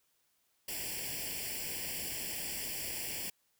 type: noise with comb filter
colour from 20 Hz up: white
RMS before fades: -39 dBFS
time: 0.68-3.3 s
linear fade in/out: 5 ms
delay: 0.39 ms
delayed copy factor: +0.95
effects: white hiss -75 dBFS RMS until 3.59 s